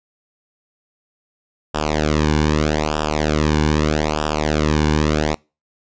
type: tone with flanger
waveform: sawtooth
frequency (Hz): 76.2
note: D#2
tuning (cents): -36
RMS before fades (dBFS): -18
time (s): 1.74-5.35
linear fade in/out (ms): 10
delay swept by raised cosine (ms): 0.47 to 1.57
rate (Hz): 0.8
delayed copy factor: -0.95
effects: noise-tail reverb RT60 0.3 s tail -26 dB re dry + resampled to 16000 Hz